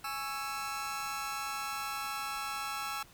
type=chord; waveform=sawtooth; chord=C# minor; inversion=second; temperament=just; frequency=831.5 / 1108.7 / 1330.5 Hz; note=G#5 / C#6 / E6; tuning=+2 / 0 / +16 cents; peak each=-37 / -39 / -34 dBFS; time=0.04-3.03 s; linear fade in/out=5 ms; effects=pink hiss -58 dBFS RMS until 3.13 s